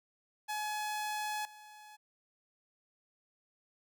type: tone with level steps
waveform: sawtooth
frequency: 847 Hz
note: G#5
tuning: 34 cents sharp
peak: -31 / -48 dBFS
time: 0.48-1.97 s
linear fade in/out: 20 ms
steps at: 1.45 s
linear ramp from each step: 2 ms
effects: none